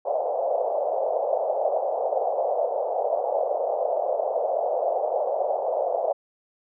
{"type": "band-pass noise", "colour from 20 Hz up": "white", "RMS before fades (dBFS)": -25, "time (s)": [0.05, 6.13], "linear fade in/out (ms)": 10, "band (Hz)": [510, 720], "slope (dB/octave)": 48, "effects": []}